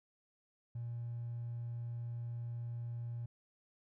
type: tone with hard clipping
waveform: triangle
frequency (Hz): 118.4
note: A#2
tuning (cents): +27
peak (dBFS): -39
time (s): 0.75-3.26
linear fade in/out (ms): 5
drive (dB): 3
effects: none